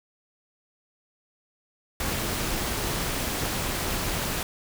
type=noise with amplitude modulation; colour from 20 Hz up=pink; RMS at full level=-26 dBFS; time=2-4.43 s; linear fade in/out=2 ms; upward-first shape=sine; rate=299 Hz; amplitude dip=55%; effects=none